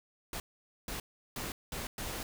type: noise bursts at uneven times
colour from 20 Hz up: pink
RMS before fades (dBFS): -39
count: 5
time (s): 0.33-0.4 / 0.88-1 / 1.36-1.52 / 1.72-1.87 / 1.98-2.23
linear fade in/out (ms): 2
effects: none